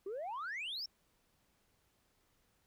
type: exponential sweep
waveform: sine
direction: up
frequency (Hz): 370 to 5588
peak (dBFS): -37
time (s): 0.06-0.86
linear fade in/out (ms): 5
effects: tanh soft clip ceiling -37 dBFS + pink hiss -75 dBFS RMS until 2.66 s